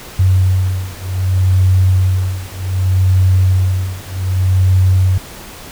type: beating tone pair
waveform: sine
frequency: 93 / 93.65 Hz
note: F#2 / F#2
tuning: +9 / +21 cents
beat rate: 0.65 Hz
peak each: -13 dBFS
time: 0.19-5.18 s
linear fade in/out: 5 ms
effects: pink hiss -33 dBFS RMS until 5.71 s